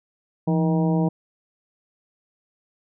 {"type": "harmonic tone with a mistuned harmonic", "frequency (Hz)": 158.3, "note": "D#3", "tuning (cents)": 30, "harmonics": [1, 2, 3, 4, 5, 6], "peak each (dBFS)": [-19, -25, -29, -31, -33, -35], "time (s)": [0.47, 1.09], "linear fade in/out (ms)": 10, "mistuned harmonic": 1, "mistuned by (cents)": 110, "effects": []}